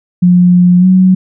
sine tone with pitch glide, 178.3 to 185.98 Hz, F3 to F#3, +36 to +9 cents, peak -3 dBFS, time 0.22-1.15 s, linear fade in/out 10 ms, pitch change +73 cents, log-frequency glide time 0.79-0.86 s, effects none

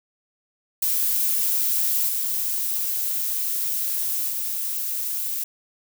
violet noise with level steps, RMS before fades -22 / -25 / -27 dBFS, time 0.82-5.44 s, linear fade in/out 5 ms, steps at 2.08 / 4.29 s, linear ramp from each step 10 ms, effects none

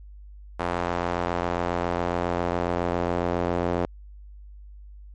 sawtooth tone with band-pass filter sweep, 87.31 Hz, F2, in tune, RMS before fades -26 dBFS, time 0.59-3.86 s, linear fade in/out 10 ms, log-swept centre 920 to 540 Hz, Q 1, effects added 50 Hz sine -41 dBFS peak until 5.14 s + MP3 48 kbps

